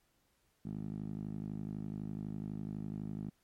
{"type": "tone with band-pass filter", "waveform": "10% pulse", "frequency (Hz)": 52, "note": "G#1", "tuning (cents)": 3, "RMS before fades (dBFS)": -41, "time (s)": [0.65, 3.3], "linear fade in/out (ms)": 5, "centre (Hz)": 190, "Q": 2, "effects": ["pink hiss -75 dBFS RMS until 3.43 s", "MP3 64 kbps"]}